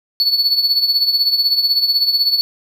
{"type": "tone with tremolo", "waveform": "triangle", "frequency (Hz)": 4435, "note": "C#8", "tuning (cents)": 0, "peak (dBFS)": -8, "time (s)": [0.2, 2.41], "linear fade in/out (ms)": 0, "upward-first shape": "triangle", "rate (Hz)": 16, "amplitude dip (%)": 75, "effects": []}